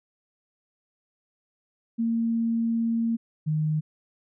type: tone pair in turn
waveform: sine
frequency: 229.4 / 154.18 Hz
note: A#3 / D#3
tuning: -28 / -15 cents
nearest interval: perfect fifth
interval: 687 cents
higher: first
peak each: -22 dBFS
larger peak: neither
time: 1.98-3.17 / 3.46-3.81 s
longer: first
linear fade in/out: 20 ms
effects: none